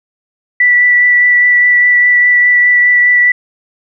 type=tone with vibrato; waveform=sine; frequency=1964 Hz; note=B6; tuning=10 cents flat; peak=-5 dBFS; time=0.6-3.32 s; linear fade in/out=5 ms; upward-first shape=triangle; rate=4.9 Hz; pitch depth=11 cents each way; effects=none